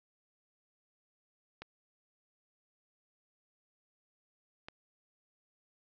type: clicks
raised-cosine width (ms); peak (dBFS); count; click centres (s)
0.3; -28; 2; 1.62 / 4.685
effects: resampled to 16000 Hz